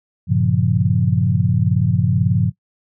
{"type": "chord", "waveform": "sine", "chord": "G half-diminished seventh", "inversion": "none", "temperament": "equal", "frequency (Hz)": [98, 116.54, 138.59, 174.61], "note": ["G2", "Bb2", "Db3", "F3"], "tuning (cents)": [0, 0, 0, 0], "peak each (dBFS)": -19, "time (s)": [0.27, 2.52], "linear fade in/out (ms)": 50, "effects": ["noise-tail reverb RT60 0.1 s tail -20 dB re dry"]}